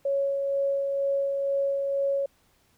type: tone with tremolo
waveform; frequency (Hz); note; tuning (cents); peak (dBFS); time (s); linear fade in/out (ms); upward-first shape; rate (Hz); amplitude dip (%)
sine; 554.4; C#5; 0; -22; 0.05-2.26; 5; sine; 2.1; 30
effects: pink hiss -65 dBFS RMS until 2.77 s